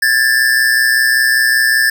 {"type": "tone pair together", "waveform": "square", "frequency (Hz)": [1638.8, 1764], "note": ["G#6", "A6"], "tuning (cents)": [-24, 4], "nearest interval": "minor second", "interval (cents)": 128, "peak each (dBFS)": [-15, -12], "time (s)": [0.02, 1.9], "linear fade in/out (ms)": 5, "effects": ["8-bit"]}